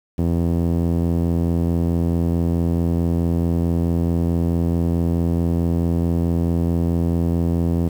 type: tone with low-pass filter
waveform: 5% pulse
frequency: 84.6 Hz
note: E2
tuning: 45 cents sharp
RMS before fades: -19 dBFS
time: 0.18-7.89 s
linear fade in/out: 10 ms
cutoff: 220 Hz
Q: 0.75
effects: 7-bit